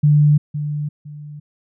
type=tone with echo; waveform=sine; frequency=148.2 Hz; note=D3; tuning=16 cents sharp; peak=-9 dBFS; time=0.03-0.38 s; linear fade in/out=10 ms; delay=510 ms; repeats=2; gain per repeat=-11 dB; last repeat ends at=1.4 s; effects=none